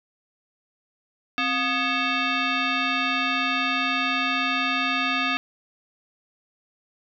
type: tone with frequency modulation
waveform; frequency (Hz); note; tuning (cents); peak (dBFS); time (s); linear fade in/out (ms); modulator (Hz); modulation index
sine; 712; F5; +33; -21; 1.38-5.37; 0; 975; 3
effects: none